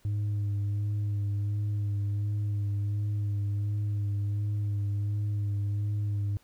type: tone with vibrato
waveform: sine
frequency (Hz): 102.6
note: G#2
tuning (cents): -21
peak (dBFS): -24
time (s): 0.05-6.37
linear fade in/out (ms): 0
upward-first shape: sine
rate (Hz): 1.4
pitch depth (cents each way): 22
effects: tanh soft clip ceiling -26 dBFS + pink hiss -64 dBFS RMS until 6.43 s